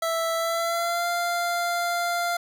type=tone with pitch glide; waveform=25% pulse; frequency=659.3 to 694.9 Hz; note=E5 to F5; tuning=0 to -9 cents; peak=-20 dBFS; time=0.02-2.37 s; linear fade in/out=5 ms; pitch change=+91 cents; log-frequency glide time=0.35-1.07 s; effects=none